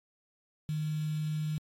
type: tone with quantisation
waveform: sine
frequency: 153.4 Hz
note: D#3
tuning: 24 cents flat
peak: -30 dBFS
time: 0.69-1.58 s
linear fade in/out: 0 ms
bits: 8
effects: AAC 48 kbps